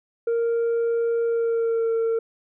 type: tone with pitch glide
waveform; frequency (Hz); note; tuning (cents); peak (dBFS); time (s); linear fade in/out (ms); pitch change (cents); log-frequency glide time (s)
sine; 464.5 to 454.9; A#4 to A#4; -6 to -42; -17; 0.27-2.19; 5; -36; 1.25-1.92
effects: tanh soft clip ceiling -19 dBFS